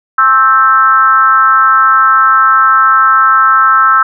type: tone with frequency modulation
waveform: sine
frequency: 1318.5 Hz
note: E6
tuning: in tune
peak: -4 dBFS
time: 0.18-4.03 s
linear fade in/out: 5 ms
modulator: 244 Hz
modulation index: 0.81
effects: none